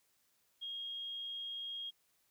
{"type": "tone", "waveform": "sine", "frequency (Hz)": 3259, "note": "G#7", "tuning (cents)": -33, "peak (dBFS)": -40, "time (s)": [0.61, 1.91], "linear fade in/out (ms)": 20, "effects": ["white hiss -75 dBFS RMS until 2.3 s"]}